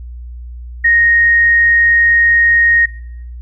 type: tone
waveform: sine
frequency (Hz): 1864.7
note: A#6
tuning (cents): 0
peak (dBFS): -7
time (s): 0.84-2.86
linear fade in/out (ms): 10
effects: noise-tail reverb RT60 0.8 s tail -20 dB re dry + added 60 Hz sine -26 dBFS peak until 3.41 s